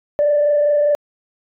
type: tone with frequency modulation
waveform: sine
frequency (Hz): 587.3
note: D5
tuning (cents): 0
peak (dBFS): -11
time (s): 0.19-0.95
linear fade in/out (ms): 0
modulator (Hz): 24.9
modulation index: 0.41
effects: tanh soft clip ceiling -8 dBFS